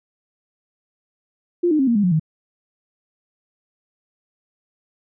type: tone with pitch steps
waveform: sine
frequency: 349.2 / 305.8 / 267.7 / 234.4 / 205.3 / 179.72 / 157.36 Hz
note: F4 / D#4 / C4 / A#3 / G#3 / F3 / D#3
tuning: 0 / -30 / +40 / +10 / -20 / +50 / +20 cents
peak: -14 dBFS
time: 1.63-2.197 s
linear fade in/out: 10 ms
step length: 81 ms
effects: none